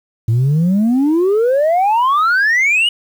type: exponential sweep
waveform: sine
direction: up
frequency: 108.8 to 2960 Hz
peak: -8 dBFS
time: 0.28-2.89 s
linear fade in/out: 5 ms
effects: tanh soft clip ceiling -9 dBFS + 7-bit